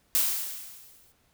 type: noise with exponential decay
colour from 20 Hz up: blue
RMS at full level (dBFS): -22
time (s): 0.15-1.12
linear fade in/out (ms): 0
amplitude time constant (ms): 210
effects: pink hiss -67 dBFS RMS until 1.33 s